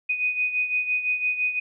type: beating tone pair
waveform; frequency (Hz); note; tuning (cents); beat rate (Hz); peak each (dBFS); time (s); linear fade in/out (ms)
sine; 2489 / 2494.9; D#7 / D#7; 0 / +4; 5.9; -23 / -29; 0.09-1.6; 10
effects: none